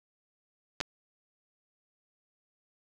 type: clicks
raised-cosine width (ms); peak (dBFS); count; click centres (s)
0.2; -14; 2; 0.804 / 0.811
effects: none